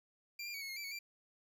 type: tone with pitch steps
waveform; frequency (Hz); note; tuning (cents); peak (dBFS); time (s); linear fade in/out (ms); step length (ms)
25% pulse; 2374 / 2396 / 2256 / 2189 / 2147 / 2328 / 2221 / 2357; D7 / D7 / C#7 / C#7 / C7 / D7 / C#7 / D7; +18 / +34 / +30 / -22 / +44 / -16 / +3 / +6; -38; 0.39-0.99; 5; 75
effects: none